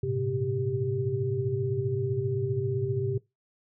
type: tone cluster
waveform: sine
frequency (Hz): 103.5 / 116 / 131.3 / 392.5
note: G#2 / A#2 / C3 / G4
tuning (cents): -5 / -8 / +6 / +2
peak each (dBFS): -34 / -34 / -30 / -30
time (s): 0.03-3.18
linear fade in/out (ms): 5
effects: noise-tail reverb RT60 0.2 s tail -21 dB re dry